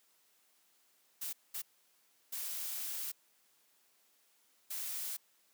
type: noise bursts at uneven times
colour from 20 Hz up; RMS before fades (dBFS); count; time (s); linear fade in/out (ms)
blue; -40; 4; 1.21-1.33 / 1.54-1.62 / 2.32-3.12 / 4.7-5.17; 10
effects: white hiss -71 dBFS RMS until 5.53 s + high-pass 200 Hz 12 dB/octave